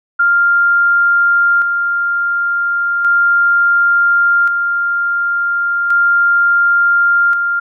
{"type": "tone with tremolo", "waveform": "sine", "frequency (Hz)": 1396.9, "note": "F6", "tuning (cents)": 0, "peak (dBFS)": -8, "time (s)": [0.19, 7.6], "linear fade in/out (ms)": 10, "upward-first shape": "square", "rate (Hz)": 0.35, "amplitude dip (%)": 40, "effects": []}